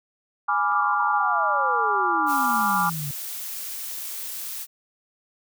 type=chord; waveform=sine; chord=G# diminished seventh; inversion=none; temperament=equal; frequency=830.6 / 987.8 / 1174.7 / 1396.9 Hz; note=G#5 / B5 / D6 / F6; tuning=0 / 0 / 0 / 0 cents; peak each=-25 / -28 / -23 / -26 dBFS; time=0.48-2.9 s; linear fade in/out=10 ms
type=exponential sweep; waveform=sine; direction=down; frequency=1243 to 138.2 Hz; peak=-29 dBFS; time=0.72-3.11 s; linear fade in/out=0 ms
type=noise; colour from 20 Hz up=blue; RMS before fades=-33 dBFS; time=2.26-4.67 s; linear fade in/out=50 ms
effects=none